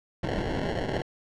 white noise with sample-and-hold, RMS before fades -29 dBFS, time 0.23-1.02 s, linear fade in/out 2 ms, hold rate 1225 Hz, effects low-pass 4000 Hz 12 dB/octave

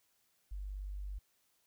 sine tone, 49 Hz, G1, in tune, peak -39 dBFS, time 0.51-1.19 s, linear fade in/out 10 ms, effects white hiss -75 dBFS RMS until 1.66 s

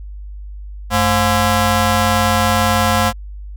15% pulse ring-modulated tone, 311.1 Hz, D#4, in tune, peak -3 dBFS, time 0.9-3.13 s, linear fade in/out 50 ms, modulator 403 Hz, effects added 50 Hz sine -28 dBFS peak until 3.56 s

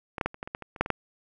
clicks, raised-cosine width 0.5 ms, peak -18 / -11 / -11 / -27 / -19 / -23 / -16 / -24 / -27 / -6 / -19 / -8 dBFS, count 12, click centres 0.182 / 0.212 / 0.26 / 0.344 / 0.429 / 0.475 / 0.549 / 0.623 / 0.762 / 0.81 / 0.861 / 0.903 s, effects none

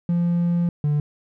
triangle tone pair in turn, 172.7 / 147.73 Hz, F3 / D3, -19 / +11 cents, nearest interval minor third, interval 270 cents, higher first, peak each -15 dBFS, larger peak neither, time 0.09-0.69 / 0.84-1 s, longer first, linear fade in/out 2 ms, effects tanh soft clip ceiling -11 dBFS

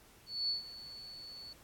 sine tone with ADSR envelope, 4442 Hz, C#8, 3 cents sharp, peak -30 dBFS, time 0.26-1.53 s, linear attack 230 ms, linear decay 130 ms, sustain -16 dB, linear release 3 ms, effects pink hiss -61 dBFS RMS until 1.63 s + AAC 64 kbps

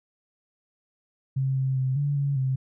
sine tone with pitch steps, 133.7 / 132.7 / 130.8 / 143.5 / 140.7 / 131.8 Hz, C3 / C3 / C3 / D3 / C#3 / C3, +38 / +25 / 0 / -40 / +26 / +13 cents, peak -22 dBFS, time 1.36-2.56 s, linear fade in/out 10 ms, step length 200 ms, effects none

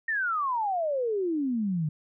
sine exponential sweep, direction down, 1864.7 to 146.83 Hz, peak -25 dBFS, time 0.08-1.89 s, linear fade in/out 5 ms, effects none

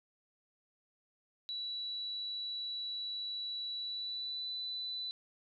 sine tone with pitch glide, 3933 to 3988 Hz, B7 to B7, -8 to +16 cents, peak -37 dBFS, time 1.49-5.11 s, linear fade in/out 0 ms, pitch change +24 cents, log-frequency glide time 3.77-4.5 s, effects none

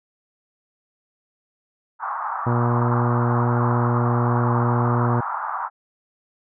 white band-pass noise, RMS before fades -27 dBFS, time 1.99-5.7 s, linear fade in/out 50 ms, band 800 to 1300 Hz, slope 48 dB/octave
harmonic tone, 119.9 Hz, A#2, 49 cents sharp, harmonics 1 / 2 / 3 / 4 / 5 / 6 / 7 / 8 / 9 / 10, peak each -19 / -25 / -29 / -31 / -33 / -35 / -36 / -37 / -38 / -39 dBFS, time 2.46-5.21 s, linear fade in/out 10 ms
effects none

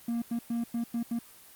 triangle tone bursts at uneven times, 234.1 Hz, A#3, 8 cents sharp, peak -26 dBFS, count 6, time 0.08-0.22 / 0.31-0.39 / 0.5-0.64 / 0.74-0.84 / 0.94-1.03 / 1.11-1.19 s, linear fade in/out 5 ms, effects white hiss -53 dBFS RMS until 1.55 s + Opus 24 kbps

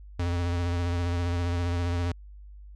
square tone with vibrato, 87 Hz, F2, 6 cents flat, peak -26 dBFS, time 0.19-2.12 s, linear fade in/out 5 ms, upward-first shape sine, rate 15 Hz, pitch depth 31 cents each way, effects added 50 Hz sine -43 dBFS peak until 2.75 s + low-pass 6000 Hz 12 dB/octave

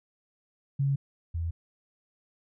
sine tone pair in turn, 138.59 / 83.44 Hz, C#3 / E2, 0 / +22 cents, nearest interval major sixth, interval 878 cents, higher first, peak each -23 / -28 dBFS, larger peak first, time 0.79-0.96 / 1.34-1.51 s, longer neither, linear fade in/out 10 ms, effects none

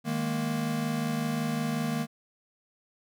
square chord, D# suspended fourth, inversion none, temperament equal, 155.56 / 207.7 / 233.1 Hz, D#3 / G#3 / A#3, 0 / 0 / 0 cents, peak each -33 / -36 / -31 dBFS, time 0.04-2.07 s, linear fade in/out 50 ms, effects none

